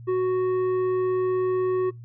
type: tone with tanh clipping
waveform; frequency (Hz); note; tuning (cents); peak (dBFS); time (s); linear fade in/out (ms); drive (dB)
triangle; 370; F#4; 0; -22; 0.07-1.91; 20; 12
effects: noise-tail reverb RT60 0.2 s tail -26 dB re dry + added 118 Hz sine -39 dBFS peak until 2.04 s